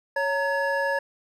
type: tone cluster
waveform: triangle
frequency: 555 / 922 / 1697 Hz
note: C#5 / A#5 / G#6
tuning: +2 / -19 / +37 cents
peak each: -24 / -27 / -25 dBFS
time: 0.16-0.99 s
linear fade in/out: 5 ms
effects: none